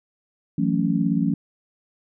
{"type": "chord", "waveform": "sine", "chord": "F# minor seventh", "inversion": "third", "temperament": "just", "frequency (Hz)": [166.5, 185, 222, 277.5], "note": ["E3", "F#3", "A3", "C#4"], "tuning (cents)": [18, 0, 16, 2], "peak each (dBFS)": -24, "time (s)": [0.58, 1.34], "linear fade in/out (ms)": 5, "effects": []}